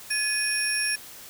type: tone cluster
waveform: sine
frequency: 1712 / 2485 / 5520 / 10620 Hz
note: A6 / D#7 / F8 / E9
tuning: -48 / -3 / -21 / +12 cents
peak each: -29 dBFS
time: 0.1-0.96 s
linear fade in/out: 10 ms
effects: white hiss -44 dBFS RMS until 1.29 s